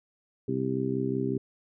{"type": "harmonic tone", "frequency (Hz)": 65.41, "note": "C2", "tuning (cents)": 0, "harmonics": [2, 3, 4, 5, 6], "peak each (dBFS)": [-33, -35, -31, -35, -31], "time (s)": [0.48, 1.38], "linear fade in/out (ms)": 5, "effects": []}